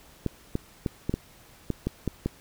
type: clicks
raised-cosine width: 3 ms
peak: -13 dBFS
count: 9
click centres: 0.263 / 0.554 / 0.862 / 1.095 / 1.14 / 1.703 / 1.87 / 2.077 / 2.26 s
effects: pink hiss -54 dBFS RMS until 2.4 s